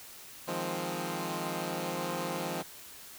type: chord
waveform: 10% pulse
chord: F minor seventh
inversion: third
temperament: equal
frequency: 155.56 / 174.61 / 207.7 / 261.6 Hz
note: Eb3 / F3 / Ab3 / C4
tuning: 0 / 0 / 0 / 0 cents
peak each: -31 / -28 / -33 / -32 dBFS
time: 0.47-2.63 s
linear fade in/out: 20 ms
effects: white hiss -49 dBFS RMS until 3.18 s